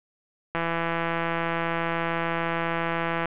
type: click train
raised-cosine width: 0.5 ms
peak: -12 dBFS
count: 453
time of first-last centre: 0.55-3.257 s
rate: 167 Hz
effects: resampled to 8000 Hz + 9-bit